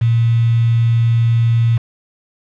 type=tone with quantisation; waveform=sine; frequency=116 Hz; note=A#2; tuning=8 cents flat; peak=-10 dBFS; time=0.01-1.78 s; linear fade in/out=10 ms; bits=5; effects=low-pass 3000 Hz 12 dB/octave